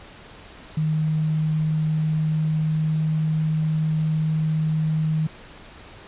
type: tone with pitch glide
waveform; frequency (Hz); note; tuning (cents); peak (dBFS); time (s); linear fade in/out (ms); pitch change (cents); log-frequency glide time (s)
sine; 155.56 to 156.64; D#3 to D#3; 0 to +12; -19; 0.77-5.27; 5; +12; 0.88-3.69
effects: pink hiss -44 dBFS RMS until 6.07 s + resampled to 8000 Hz